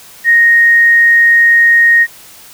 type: tone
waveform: sine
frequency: 1864.7 Hz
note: A#6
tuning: in tune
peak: -4 dBFS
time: 0.24-2.07 s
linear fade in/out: 50 ms
effects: white hiss -37 dBFS RMS until 2.53 s